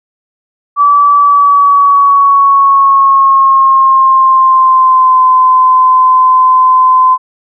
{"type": "tone with pitch glide", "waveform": "sine", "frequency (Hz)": [1153, 1027.2], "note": ["D6", "C6"], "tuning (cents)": [-32, -32], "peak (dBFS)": -3, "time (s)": [0.76, 7.18], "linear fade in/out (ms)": 50, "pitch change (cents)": -200, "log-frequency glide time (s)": [1.17, 5.23], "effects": []}